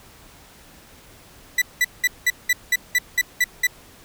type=tone bursts; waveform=40% pulse; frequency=1975.5 Hz; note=B6; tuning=in tune; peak=-14 dBFS; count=10; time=1.58-3.67 s; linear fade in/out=5 ms; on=38 ms; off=190 ms; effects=pink hiss -48 dBFS RMS until 4.04 s